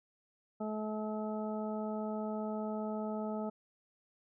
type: harmonic tone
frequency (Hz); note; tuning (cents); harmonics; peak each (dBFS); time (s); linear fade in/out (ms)
214.9; A3; -41; 1 / 2 / 3 / 4 / 6; -37 / -42 / -41 / -45 / -49; 0.6-3.5; 10
effects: none